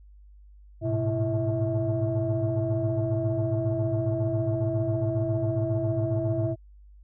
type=tone cluster; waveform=sine; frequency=105.2 / 112.5 / 127.2 / 332.7 / 646 Hz; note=G#2 / A2 / C3 / E4 / E5; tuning=+23 / +39 / -48 / +16 / -35 cents; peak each=-29 dBFS; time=0.81-6.56 s; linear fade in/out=50 ms; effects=tanh soft clip ceiling -17 dBFS + added 50 Hz sine -48 dBFS peak until 7.03 s